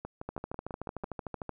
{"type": "two click trains", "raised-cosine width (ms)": 1, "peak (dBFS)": [-24, -22], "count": [7, 17], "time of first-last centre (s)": [[0.05, 1.037], [0.29, 1.493]], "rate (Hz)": [6.08, 13.3], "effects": []}